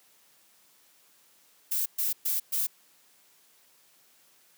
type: noise bursts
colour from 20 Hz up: violet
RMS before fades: -28 dBFS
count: 4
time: 1.71-2.67 s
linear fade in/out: 10 ms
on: 150 ms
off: 120 ms
effects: white hiss -62 dBFS RMS until 4.57 s + high-pass 150 Hz 12 dB/octave